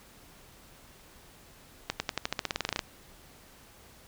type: accelerating click train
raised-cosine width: 0.2 ms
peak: -11 dBFS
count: 16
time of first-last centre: 1.9-2.792 s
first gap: 100 ms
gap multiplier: 0.92
effects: pink hiss -55 dBFS RMS until 4.07 s